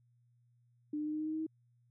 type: tone with pitch steps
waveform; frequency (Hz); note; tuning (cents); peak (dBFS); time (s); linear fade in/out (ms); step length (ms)
sine; 299.1 / 301.7 / 304.3 / 307 / 309.6 / 312.3 / 315.1 / 317.8; D4 / D4 / D#4 / D#4 / D#4 / D#4 / D#4 / D#4; +32 / +47 / -38 / -23 / -9 / +7 / +22 / +37; -34; 0.93-1.466; 5; 67
effects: added 120 Hz sine -67 dBFS peak until 1.9 s